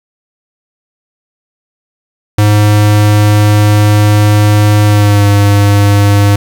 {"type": "tone with pitch glide", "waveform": "square", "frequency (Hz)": [104.7, 101.54], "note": ["G#2", "G#2"], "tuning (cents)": [15, -39], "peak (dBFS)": -5, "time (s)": [2.38, 6.36], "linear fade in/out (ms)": 5, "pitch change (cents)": -54, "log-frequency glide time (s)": [4.85, 5.27], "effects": ["7-bit"]}